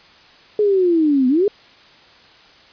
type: linear two-way sweep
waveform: sine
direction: down then up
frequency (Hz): 427.4 to 246.9 to 427.4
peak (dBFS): -12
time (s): 0.59-1.48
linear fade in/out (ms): 2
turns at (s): 1.28
effects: white hiss -47 dBFS RMS until 2.72 s + resampled to 11025 Hz